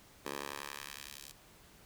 10% pulse tone with high-pass filter sweep, 70.8 Hz, C#2, 37 cents sharp, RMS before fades -45 dBFS, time 0.25-1.32 s, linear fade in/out 10 ms, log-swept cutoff 390 to 4700 Hz, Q 0.71, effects pink hiss -60 dBFS RMS until 1.85 s

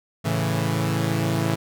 sawtooth chord, A major, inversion none, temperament equal, 110 / 138.59 / 164.81 Hz, A2 / C#3 / E3, 0 / 0 / 0 cents, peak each -21 / -23 / -21 dBFS, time 0.24-1.56 s, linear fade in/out 20 ms, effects none

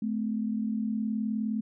sine tone pair together, 215.8 / 255.2 Hz, A3 / C4, -33 / -43 cents, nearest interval minor third, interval 290 cents, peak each -28 / -34 dBFS, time 0.02-1.61 s, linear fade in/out 5 ms, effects none

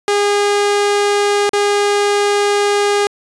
sawtooth tone with dropouts, 408.4 Hz, G#4, 29 cents flat, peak -8 dBFS, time 0.08-3.07 s, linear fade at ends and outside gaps 1 ms, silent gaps 1.493-1.533 s, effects resampled to 22050 Hz

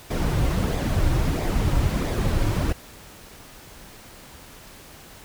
brown noise with flanger, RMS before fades -22 dBFS, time 0.1-2.73 s, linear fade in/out 10 ms, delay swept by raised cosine 0.69 to 4.79 ms, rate 1.5 Hz, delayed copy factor -0.5, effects pink hiss -45 dBFS RMS until 5.24 s

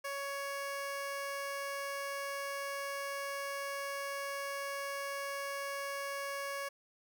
15% pulse tone, 558 Hz, C#5, 11 cents sharp, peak -31 dBFS, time 0.04-6.69 s, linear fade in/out 10 ms, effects none

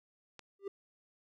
click, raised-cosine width 0.2 ms, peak -31 dBFS, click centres 0.393 s
triangle tone with exponential growth, 396.2 Hz, G4, 18 cents sharp, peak -31 dBFS, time 0.59-0.68 s, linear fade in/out 5 ms, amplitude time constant 19 ms
effects none

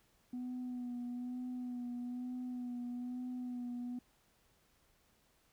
sine tone with vibrato, 246.9 Hz, B3, in tune, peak -37 dBFS, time 0.33-3.99 s, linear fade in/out 5 ms, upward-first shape sine, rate 1.1 Hz, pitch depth 27 cents each way, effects tanh soft clip ceiling -37 dBFS + pink hiss -72 dBFS RMS until 5.52 s

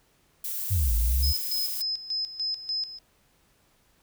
violet noise, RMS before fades -32 dBFS, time 0.44-1.82 s, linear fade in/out 5 ms
sine exponential two-way sweep, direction down then up, 102.1 to 52.6 to 73.7 Hz, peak -21 dBFS, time 0.7-1.33 s, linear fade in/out 20 ms, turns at 0.95 s
sine tone with tremolo, 5100 Hz, D#8, 42 cents sharp, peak -26 dBFS, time 1.22-2.99 s, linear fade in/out 20 ms, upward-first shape square, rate 3.4 Hz, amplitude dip 75%
effects pink hiss -65 dBFS RMS until 4.02 s

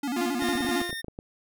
square tone with vibrato, 261.6 Hz, C4, in tune, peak -28 dBFS, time 0.03-0.82 s, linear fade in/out 5 ms, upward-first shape square, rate 11 Hz, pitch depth 140 cents each way
sawtooth tone with tremolo, 349.2 Hz, F4, in tune, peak -22 dBFS, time 0.16-0.91 s, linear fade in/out 5 ms, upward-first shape triangle, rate 3.8 Hz, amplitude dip 70%
25% pulse tone, 1825 Hz, A#6, 37 cents flat, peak -29 dBFS, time 0.4-1.02 s, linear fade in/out 20 ms
clicks, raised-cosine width 2 ms, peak -24 dBFS, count 12, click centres 0.423 / 0.489 / 0.554 / 0.607 / 0.648 / 0.69 / 0.816 / 0.895 / 0.929 / 1.045 / 1.083 / 1.189 s
effects none

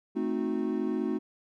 triangle chord, A diminished seventh, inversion none, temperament equal with one note detuned, 220 / 261.6 / 311.1 / 365.1 Hz, A3 / C4 / Eb4 / Gb4, 0 / 0 / 0 / -23 cents, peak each -31 dBFS, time 0.15-1.19 s, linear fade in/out 20 ms, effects none

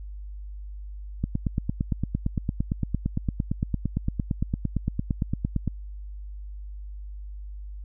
click train, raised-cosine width 5 ms, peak -12 dBFS, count 40, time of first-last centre 1.24-5.677 s, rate 8.79 Hz, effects added 50 Hz sine -35 dBFS peak until 7.84 s

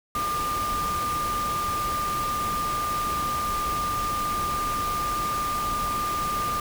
sine tone in noise, 1200 Hz, D6, 37 cents sharp, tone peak -25 dBFS, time 0.15-6.6 s, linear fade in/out 2 ms, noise pink, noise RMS -33 dBFS, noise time 0.15-6.6 s, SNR +5 dB, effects none

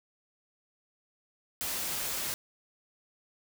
white noise, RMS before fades -34 dBFS, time 1.61-2.34 s, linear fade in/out 0 ms, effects none

